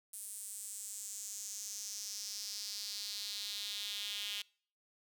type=tone with high-pass filter sweep; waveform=sawtooth; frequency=204.9 Hz; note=G#3; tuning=23 cents flat; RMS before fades=-43 dBFS; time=0.13-4.42 s; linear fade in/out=5 ms; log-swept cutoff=9400 to 3100 Hz; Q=3.6; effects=noise-tail reverb RT60 0.5 s tail -25 dB re dry